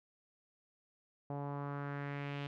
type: tone with low-pass filter sweep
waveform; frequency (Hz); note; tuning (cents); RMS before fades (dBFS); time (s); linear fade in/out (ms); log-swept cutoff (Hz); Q
sawtooth; 142.4; C#3; +47; -41; 1.3-2.47; 2; 760 to 3100; 2.4
effects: none